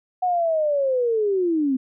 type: linear sweep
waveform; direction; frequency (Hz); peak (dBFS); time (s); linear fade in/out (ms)
sine; down; 740 to 252.9; -18; 0.22-1.77; 10
effects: none